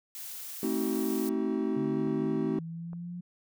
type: noise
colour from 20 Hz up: blue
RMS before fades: -41 dBFS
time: 0.15-1.29 s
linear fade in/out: 0 ms
type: chord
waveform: triangle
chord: A diminished seventh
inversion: none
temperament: just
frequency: 220 / 264 / 316.8 / 380.2 Hz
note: A3 / C4 / Eb4 / Gb4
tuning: 0 / +16 / +31 / +47 cents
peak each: -31 dBFS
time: 0.63-2.59 s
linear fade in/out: 2 ms
type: exponential sweep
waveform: sine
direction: up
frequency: 144.6 to 177.6 Hz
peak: -36 dBFS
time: 1.76-3.21 s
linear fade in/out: 10 ms
type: clicks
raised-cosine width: 1 ms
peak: -36 dBFS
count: 2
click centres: 2.074 / 2.932 s
effects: none